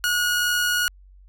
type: tone with amplitude modulation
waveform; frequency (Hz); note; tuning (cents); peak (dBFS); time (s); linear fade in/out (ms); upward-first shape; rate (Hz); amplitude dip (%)
sawtooth; 1449; F#6; -37; -15; 0.04-0.88; 0; sine; 82.4; 25
effects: added 47 Hz sine -46 dBFS peak until 1.28 s